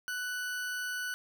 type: tone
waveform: 40% pulse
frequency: 1486 Hz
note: F#6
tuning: 7 cents sharp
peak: -33 dBFS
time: 0.08-1.14 s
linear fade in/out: 0 ms
effects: none